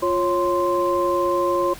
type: tone cluster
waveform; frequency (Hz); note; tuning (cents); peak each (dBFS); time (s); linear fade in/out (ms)
sine; 350.6 / 549 / 1042; F4 / C#5 / C6; +7 / -17 / -7; -22; 0.02-1.74; 10
effects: pink hiss -40 dBFS RMS until 1.79 s